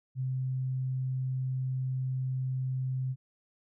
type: tone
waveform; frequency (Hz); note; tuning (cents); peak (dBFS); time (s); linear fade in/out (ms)
sine; 130; C3; -11; -29; 0.15-3.16; 50
effects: none